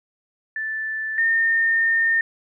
sine tone pair in turn, 1760 / 1821 Hz, A6 / A#6, 0 / -41 cents, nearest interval minor second, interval 59 cents, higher second, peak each -24 / -16 dBFS, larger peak second, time 0.56-1.18 / 1.18-2.21 s, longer second, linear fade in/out 2 ms, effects none

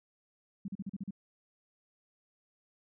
sine tone bursts, 196 Hz, G3, in tune, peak -35 dBFS, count 7, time 0.65-1.108 s, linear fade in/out 5 ms, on 32 ms, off 39 ms, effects none

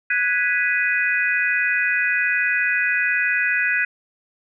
sine chord, G# minor seventh, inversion third, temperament equal, 1480 / 1661.2 / 1975.5 / 2489 Hz, F#6 / G#6 / B6 / D#7, 0 / 0 / 0 / 0 cents, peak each -23 dBFS, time 0.1-3.85 s, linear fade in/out 5 ms, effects none

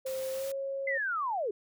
sine tone with pitch glide, 527 to 545.9 Hz, C5 to C#5, +12 to -27 cents, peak -32 dBFS, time 0.05-0.98 s, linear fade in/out 10 ms, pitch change +61 cents, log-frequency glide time 0.33-0.48 s
white noise, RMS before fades -45 dBFS, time 0.06-0.52 s, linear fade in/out 5 ms
sine linear sweep, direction down, 2079 to 377.8 Hz, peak -29 dBFS, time 0.87-1.51 s, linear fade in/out 5 ms
effects none

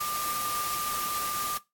sine tone in noise, 1194 Hz, D6, 28 cents sharp, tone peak -30 dBFS, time 0-1.58 s, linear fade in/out 10 ms, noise white, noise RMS -34 dBFS, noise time 0-1.58 s, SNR +1 dB, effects noise-tail reverb RT60 0.2 s tail -19 dB re dry + AAC 64 kbps

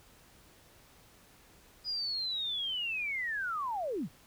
sine linear sweep, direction down, 4978 to 107.9 Hz, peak -32 dBFS, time 1.84-4.09 s, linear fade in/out 50 ms, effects pink hiss -60 dBFS RMS until 4.26 s

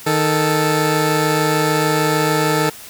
15% pulse tone pair together, 155.56 / 440 Hz, D#3 / A4, 0 / 0 cents, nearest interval octave + tritone, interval 1800 cents, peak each -11 dBFS, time 0.06-2.7 s, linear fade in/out 10 ms, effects white hiss -37 dBFS RMS until 2.89 s

